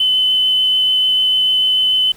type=tone with vibrato; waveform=triangle; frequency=3031 Hz; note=F#7; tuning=41 cents sharp; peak=-8 dBFS; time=0-2.12 s; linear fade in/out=5 ms; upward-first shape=triangle; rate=6.8 Hz; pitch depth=8 cents each way; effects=tanh soft clip ceiling -9 dBFS + pink hiss -45 dBFS RMS until 2.16 s